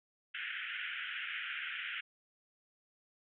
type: band-pass noise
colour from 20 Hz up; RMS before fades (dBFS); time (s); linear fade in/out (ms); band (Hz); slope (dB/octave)
pink; -41; 0.34-2.01; 10; 1400 to 3200; 96
effects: none